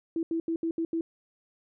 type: tone bursts at uneven times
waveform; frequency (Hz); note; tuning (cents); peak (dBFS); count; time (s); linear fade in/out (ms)
sine; 329.6; E4; 0; -26; 6; 0.16-0.23 / 0.31-0.4 / 0.48-0.56 / 0.63-0.71 / 0.78-0.85 / 0.93-1.01; 2
effects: none